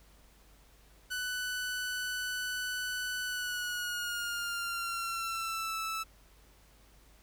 sawtooth tone with pitch glide, 1493 to 1314.8 Hz, F#6 to E6, +15 to -5 cents, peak -30 dBFS, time 1.1-6.04 s, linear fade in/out 20 ms, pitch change -220 cents, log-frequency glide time 3.25-5.78 s, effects added 50 Hz sine -60 dBFS peak until 7.22 s + pink hiss -63 dBFS RMS until 7.22 s

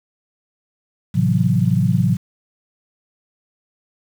sine chord, F# half-diminished seventh, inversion first, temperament just, 111 / 133.2 / 166.5 / 185 Hz, A2 / C3 / E3 / F#3, +16 / +31 / +18 / 0 cents, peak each -19 dBFS, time 1.14-2.17 s, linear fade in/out 20 ms, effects 7-bit

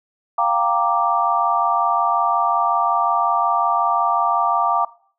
sine chord, G minor seventh, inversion third, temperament equal, 698.5 / 784 / 932.3 / 1174.7 Hz, F5 / G5 / Bb5 / D6, 0 / 0 / 0 / 0 cents, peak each -21 / -23 / -21 / -19 dBFS, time 0.38-4.85 s, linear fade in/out 5 ms, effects noise-tail reverb RT60 0.5 s tail -20 dB re dry

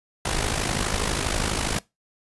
pink noise with amplitude modulation, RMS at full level -22 dBFS, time 0.25-1.79 s, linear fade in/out 5 ms, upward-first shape sine, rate 52.3 Hz, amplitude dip 70%, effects noise-tail reverb RT60 0.2 s tail -21 dB re dry + resampled to 24000 Hz

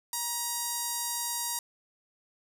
5% pulse tone with notch filter, 949 Hz, A#5, 31 cents sharp, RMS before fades -33 dBFS, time 0.13-1.59 s, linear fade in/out 2 ms, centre 2500 Hz, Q 0.61, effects none

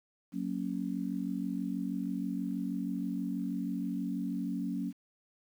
sine chord, F# major, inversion none, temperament just, 185 / 231.2 / 277.5 Hz, F#3 / A#3 / C#4, 0 / -14 / +2 cents, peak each -36 / -37 / -36 dBFS, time 0.32-4.93 s, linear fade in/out 50 ms, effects 10-bit

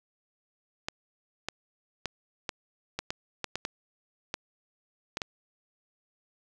clicks, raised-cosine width 0.2 ms, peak -14 dBFS, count 12, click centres 0.885 / 1.486 / 2.057 / 2.492 / 2.99 / 3.105 / 3.443 / 3.556 / 3.651 / 4.341 / 5.171 / 5.218 s, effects none

